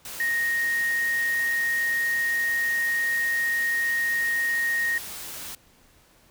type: tone in noise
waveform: sine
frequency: 1864.7 Hz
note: A#6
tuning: in tune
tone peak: -22 dBFS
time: 0.2-4.98 s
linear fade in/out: 2 ms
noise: white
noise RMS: -37 dBFS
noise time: 0.05-5.55 s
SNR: +12 dB
effects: pink hiss -58 dBFS RMS until 6.3 s